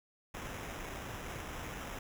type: noise with sample-and-hold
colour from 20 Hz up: pink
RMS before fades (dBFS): -43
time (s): 0.34-1.99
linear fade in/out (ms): 5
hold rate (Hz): 4410
effects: none